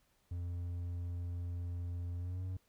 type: tone with pitch glide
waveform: triangle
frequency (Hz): 87.31 to 92.5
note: F2 to F#2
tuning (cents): 0 to 0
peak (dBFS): -35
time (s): 0.31-2.57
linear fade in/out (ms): 5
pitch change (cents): +100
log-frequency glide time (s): 2.17-2.44
effects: pink hiss -74 dBFS RMS until 2.68 s